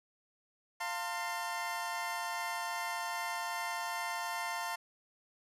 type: chord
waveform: 25% pulse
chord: F major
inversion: none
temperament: equal with one note detuned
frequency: 698.5 / 902.7 / 1046.5 Hz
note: F5 / A5 / C6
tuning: 0 / +44 / 0 cents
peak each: -37 / -35 / -37 dBFS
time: 0.8-4.76 s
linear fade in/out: 10 ms
effects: resampled to 32000 Hz